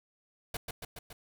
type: noise with echo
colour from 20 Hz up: pink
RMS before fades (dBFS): -35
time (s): 0.54-0.57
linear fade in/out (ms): 5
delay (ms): 140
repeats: 4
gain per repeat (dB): -3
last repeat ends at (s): 1.13
effects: none